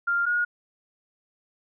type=tone pair in turn; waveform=sine; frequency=1396.9 / 1439.5 Hz; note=F6 / F#6; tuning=0 / -48 cents; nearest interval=minor second; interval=52 cents; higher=second; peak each=-21 dBFS; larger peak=neither; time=0.07-0.26 / 0.26-0.45 s; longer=neither; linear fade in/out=10 ms; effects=none